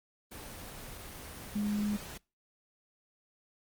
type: tone in noise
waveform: sine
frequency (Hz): 207.7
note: G#3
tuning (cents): 0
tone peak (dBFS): -29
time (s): 1.55-1.97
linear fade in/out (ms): 10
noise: pink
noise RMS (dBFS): -45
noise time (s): 0.31-2.18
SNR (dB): +13
effects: noise-tail reverb RT60 0.3 s tail -25 dB re dry + Opus 24 kbps